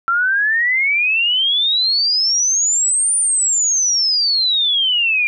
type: exponential two-way sweep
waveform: sine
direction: up then down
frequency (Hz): 1348 to 9390 to 2370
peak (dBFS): -13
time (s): 0.08-5.27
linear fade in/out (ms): 0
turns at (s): 3.16
effects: none